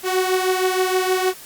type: beating tone pair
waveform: sawtooth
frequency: 370 / 376.4 Hz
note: F#4 / F#4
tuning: 0 / +30 cents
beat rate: 6.4 Hz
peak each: -15 / -19 dBFS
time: 0.03-1.34 s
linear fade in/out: 50 ms
effects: white hiss -40 dBFS RMS until 1.45 s + Opus 48 kbps